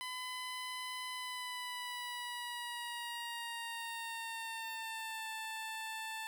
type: tone with pitch glide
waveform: 15% pulse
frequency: 1009 to 883.5 Hz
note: B5 to A5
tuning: +37 to +7 cents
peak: -34 dBFS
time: 0.01-6.27 s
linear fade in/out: 0 ms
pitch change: -230 cents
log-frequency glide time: 1.11-5.31 s
effects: none